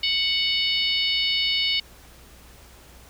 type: harmonic tone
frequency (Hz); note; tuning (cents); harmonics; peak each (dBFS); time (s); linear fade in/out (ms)
740; F#5; 0; 3 / 4 / 5 / 6 / 7; -28 / -24 / -27 / -27 / -35; 0.03-1.8; 5
effects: added 60 Hz sine -50 dBFS peak until 3.09 s + pink hiss -50 dBFS RMS until 3.09 s